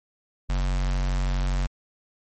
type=tone with notch filter; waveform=square; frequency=46.25 Hz; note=F#1; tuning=in tune; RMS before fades=-24 dBFS; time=0.49-1.67 s; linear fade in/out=10 ms; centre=370 Hz; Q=1.2; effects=MP3 32 kbps